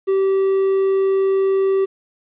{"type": "tone", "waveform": "triangle", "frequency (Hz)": 386.9, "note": "G4", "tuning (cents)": -23, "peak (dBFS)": -12, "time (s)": [0.07, 1.86], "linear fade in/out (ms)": 20, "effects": ["resampled to 8000 Hz", "9-bit"]}